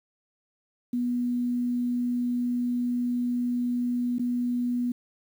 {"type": "tone with dropouts", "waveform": "sine", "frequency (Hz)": 244.1, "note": "B3", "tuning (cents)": -20, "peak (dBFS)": -24, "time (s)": [0.93, 4.92], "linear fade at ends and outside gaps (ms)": 5, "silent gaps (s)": [4.184, 4.194], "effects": ["9-bit"]}